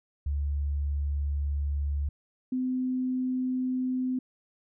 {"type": "tone pair in turn", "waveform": "sine", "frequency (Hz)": [71.7, 255.5], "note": ["D2", "C4"], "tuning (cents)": [-41, -41], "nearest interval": "octave + minor seventh", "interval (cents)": 2200, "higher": "second", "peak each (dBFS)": -26, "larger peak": "neither", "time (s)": [[0.26, 2.09], [2.52, 4.19]], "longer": "first", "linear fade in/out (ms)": 5, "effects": []}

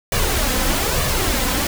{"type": "noise with flanger", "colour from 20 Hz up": "pink", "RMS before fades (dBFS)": -19, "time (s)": [0.12, 1.67], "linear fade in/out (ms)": 2, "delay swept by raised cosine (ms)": [1.7, 4], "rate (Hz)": 1.1, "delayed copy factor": 0.55, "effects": []}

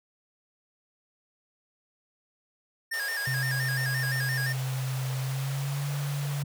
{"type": "tone with vibrato", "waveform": "square", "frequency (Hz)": 1727, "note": "A6", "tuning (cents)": -33, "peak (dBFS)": -30, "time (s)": [2.91, 4.53], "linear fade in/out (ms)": 10, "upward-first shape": "square", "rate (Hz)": 5.8, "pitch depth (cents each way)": 84}
{"type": "high-pass noise", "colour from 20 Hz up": "pink", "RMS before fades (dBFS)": -41, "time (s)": [2.93, 6.43], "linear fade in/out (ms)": 10, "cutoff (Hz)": 450, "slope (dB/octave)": 48}
{"type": "tone with pitch glide", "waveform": "sine", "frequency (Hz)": [130.81, 142.65], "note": ["C3", "C#3"], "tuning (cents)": [0, 50], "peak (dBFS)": -28, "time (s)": [3.27, 6.44], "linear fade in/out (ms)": 5, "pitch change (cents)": 150, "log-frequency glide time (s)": [5.19, 5.84]}
{"effects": []}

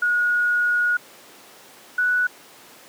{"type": "tone pair in turn", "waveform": "sine", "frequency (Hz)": [1448, 1477.6], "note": ["F#6", "F#6"], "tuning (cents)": [-38, -3], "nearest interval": "unison", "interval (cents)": 35, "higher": "second", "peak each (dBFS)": -17, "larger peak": "neither", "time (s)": [[0.02, 0.97], [1.98, 2.27]], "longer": "first", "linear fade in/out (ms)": 5, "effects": ["pink hiss -46 dBFS RMS until 2.88 s", "high-pass 300 Hz 12 dB/octave"]}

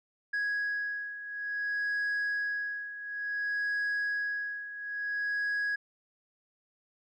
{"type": "beating tone pair", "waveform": "sine", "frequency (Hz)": [1661.2, 1661.77], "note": ["G#6", "G#6"], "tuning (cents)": [0, 1], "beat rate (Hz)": 0.57, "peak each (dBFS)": [-34, -30], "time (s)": [0.33, 5.76], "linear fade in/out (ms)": 10, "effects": ["tanh soft clip ceiling -27 dBFS"]}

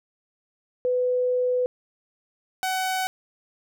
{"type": "tone pair in turn", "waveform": ["sine", "sawtooth"], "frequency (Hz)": [499.4, 751.3], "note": ["B4", "F#5"], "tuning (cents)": [19, 26], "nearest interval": "perfect fifth", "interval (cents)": 707, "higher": "second", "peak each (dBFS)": -20, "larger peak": "neither", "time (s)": [[0.85, 1.66], [2.63, 3.07]], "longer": "first", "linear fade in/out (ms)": 0, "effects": []}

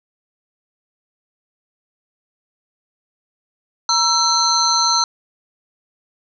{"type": "tone cluster", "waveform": "sine", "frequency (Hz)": [944, 1337, 4073, 4235, 6140], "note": ["A#5", "E6", "C8", "C8", "G8"], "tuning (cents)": [22, 24, -47, 20, -37], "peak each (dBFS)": -20, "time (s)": [3.89, 5.04], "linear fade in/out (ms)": 2, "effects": []}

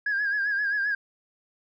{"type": "tone with vibrato", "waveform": "sine", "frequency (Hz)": 1643, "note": "G#6", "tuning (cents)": -19, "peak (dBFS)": -22, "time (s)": [0.06, 0.95], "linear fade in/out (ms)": 5, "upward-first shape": "sine", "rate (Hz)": 7.6, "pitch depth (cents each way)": 64, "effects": ["tanh soft clip ceiling -20 dBFS"]}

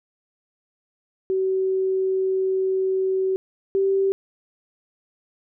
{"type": "tone pair in turn", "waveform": "sine", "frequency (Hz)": [379.4, 388.7], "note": ["F#4", "G4"], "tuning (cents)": [43, -15], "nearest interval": "unison", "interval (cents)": 42, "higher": "second", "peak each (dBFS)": [-19, -17], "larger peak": "second", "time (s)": [[1.3, 3.36], [3.75, 4.12]], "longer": "first", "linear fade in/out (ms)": 0, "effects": []}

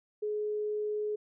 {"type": "tone", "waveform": "sine", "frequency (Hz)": 421.8, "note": "G#4", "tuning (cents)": 27, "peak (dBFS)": -30, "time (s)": [0.22, 1.16], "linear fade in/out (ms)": 10, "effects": []}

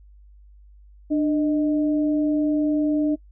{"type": "tone pair together", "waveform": "sine", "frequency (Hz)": [298.3, 622.3], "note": ["D4", "D#5"], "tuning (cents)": [27, 0], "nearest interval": "octave + minor second", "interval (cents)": 1273, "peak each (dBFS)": [-18, -29], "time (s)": [1.1, 3.16], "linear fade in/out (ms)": 20, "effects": ["noise-tail reverb RT60 0.1 s tail -24 dB re dry", "added 50 Hz sine -46 dBFS peak until 3.31 s"]}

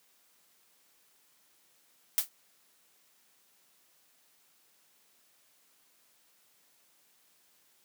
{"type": "noise with exponential decay", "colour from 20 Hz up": "blue", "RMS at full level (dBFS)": -22, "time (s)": [2.18, 2.29], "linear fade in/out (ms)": 0, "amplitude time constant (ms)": 23, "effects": ["white hiss -67 dBFS RMS until 7.84 s", "high-pass 150 Hz 12 dB/octave"]}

